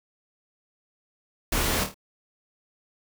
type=noise with echo; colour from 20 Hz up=pink; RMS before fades=-26 dBFS; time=1.52-1.84 s; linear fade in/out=5 ms; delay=26 ms; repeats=4; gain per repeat=-6 dB; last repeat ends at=1.944 s; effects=none